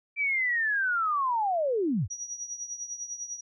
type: linear sweep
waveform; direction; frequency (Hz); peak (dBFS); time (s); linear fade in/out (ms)
sine; down; 2349 to 69.3; -24; 0.16-2.08; 50
type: tone with tremolo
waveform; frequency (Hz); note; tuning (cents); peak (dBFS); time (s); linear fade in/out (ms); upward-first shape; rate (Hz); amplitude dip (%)
sine; 5790; F#8; -38; -31; 2.1-3.41; 10; triangle; 10; 80
effects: none